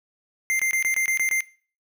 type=tone bursts; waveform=square; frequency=2093 Hz; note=C7; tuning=in tune; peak=-21 dBFS; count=8; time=0.5-1.406 s; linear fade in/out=0 ms; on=94 ms; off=22 ms; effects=noise-tail reverb RT60 0.4 s tail -20 dB re dry